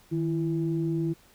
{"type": "tone pair together", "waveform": "sine", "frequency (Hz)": [157.39, 333.3], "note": ["D#3", "E4"], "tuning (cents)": [20, 19], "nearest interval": "octave + minor second", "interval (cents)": 1299, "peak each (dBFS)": -27, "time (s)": [0.11, 1.14], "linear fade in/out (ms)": 20, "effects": ["tanh soft clip ceiling -17 dBFS", "pink hiss -58 dBFS RMS until 1.34 s"]}